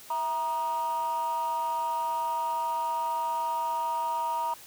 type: tone with amplitude modulation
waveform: sine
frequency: 945 Hz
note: A#5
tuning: 23 cents sharp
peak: -22 dBFS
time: 0.1-4.54 s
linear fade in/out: 5 ms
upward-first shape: sine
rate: 285 Hz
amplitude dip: 75%
effects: tanh soft clip ceiling -22 dBFS + white hiss -49 dBFS RMS until 4.66 s